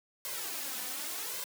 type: noise with flanger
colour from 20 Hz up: white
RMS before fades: -38 dBFS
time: 0.25-1.44 s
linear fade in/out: 0 ms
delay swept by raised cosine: 1.9 to 4 ms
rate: 0.87 Hz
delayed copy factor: +0.85
effects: high-pass 200 Hz 12 dB/octave